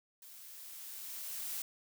blue noise with level ramp, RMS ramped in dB -54 to -39 dBFS, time 0.22-1.62 s, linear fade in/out 2 ms, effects none

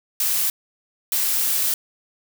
blue noise bursts at uneven times, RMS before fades -21 dBFS, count 2, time 0.2-0.5 / 1.12-1.74 s, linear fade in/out 2 ms, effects none

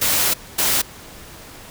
white noise bursts at uneven times, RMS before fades -18 dBFS, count 2, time 0.01-0.34 / 0.58-0.82 s, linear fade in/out 10 ms, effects pink hiss -40 dBFS RMS until 1.7 s

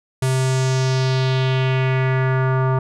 square tone with low-pass filter sweep, 130.81 Hz, C3, in tune, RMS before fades -18 dBFS, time 0.22-2.79 s, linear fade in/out 5 ms, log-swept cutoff 10000 to 1100 Hz, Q 2.3, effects none

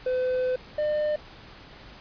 triangle tone pair in turn, 508 / 602.6 Hz, B4 / D5, +49 / +44 cents, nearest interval minor third, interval 295 cents, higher second, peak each -21 dBFS, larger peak neither, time 0.06-0.56 / 0.78-1.16 s, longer first, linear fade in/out 5 ms, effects pink hiss -47 dBFS RMS until 2 s + resampled to 11025 Hz

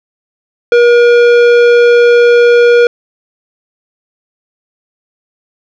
sine tone with tanh clipping, 477.9 Hz, A#4, 43 cents sharp, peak -5 dBFS, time 0.72-2.87 s, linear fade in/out 2 ms, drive 14 dB, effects none

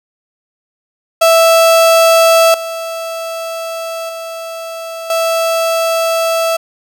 35% pulse tone with level steps, 659.3 Hz, E5, in tune, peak -4 / -18 / -21 / -10 dBFS, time 1.21-6.57 s, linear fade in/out 10 ms, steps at 2.54 / 4.09 / 5.1 s, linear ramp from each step 2 ms, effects none

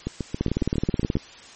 two click trains, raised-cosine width 3 ms, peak -9 / -13 dBFS, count 15 / 9, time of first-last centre 0.41-1.155 / 0.07-1.169 s, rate 18.8 / 7.28 Hz, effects white hiss -45 dBFS RMS until 1.55 s + MP3 32 kbps

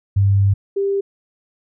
sine tone pair in turn, 99 / 396 Hz, G2 / G4, +18 / +18 cents, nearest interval 2 octaves, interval 2400 cents, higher second, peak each -11 / -16 dBFS, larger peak first, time 0.16-0.54 / 0.76-1.01 s, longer first, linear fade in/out 10 ms, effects none

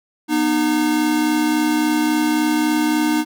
square tone pair together, 242.3 / 305.9 Hz, B3 / D#4, -33 / -29 cents, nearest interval major third, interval 404 cents, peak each -23 / -17 dBFS, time 0.28-3.25 s, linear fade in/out 50 ms, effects none

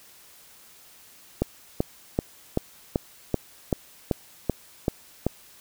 click train, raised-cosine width 2 ms, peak -8 dBFS, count 11, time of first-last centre 1.42-5.266 s, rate 2.6 Hz, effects white hiss -52 dBFS RMS until 5.6 s

